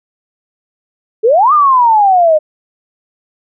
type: exponential two-way sweep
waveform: sine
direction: up then down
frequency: 415.3 to 1237 to 602 Hz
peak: -5 dBFS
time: 1.23-2.39 s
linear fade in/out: 20 ms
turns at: 1.53 s
effects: none